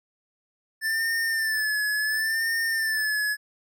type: tone with vibrato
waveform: square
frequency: 1760 Hz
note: A6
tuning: in tune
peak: -24 dBFS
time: 0.81-3.37 s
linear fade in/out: 50 ms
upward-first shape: sine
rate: 0.71 Hz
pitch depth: 61 cents each way
effects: none